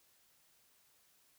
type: silence
effects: white hiss -70 dBFS RMS until 1.38 s